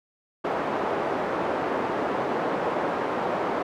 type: band-pass noise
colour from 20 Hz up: pink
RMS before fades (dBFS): -27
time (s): 0.44-3.63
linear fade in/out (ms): 10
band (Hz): 370 to 1000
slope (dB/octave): 12
effects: none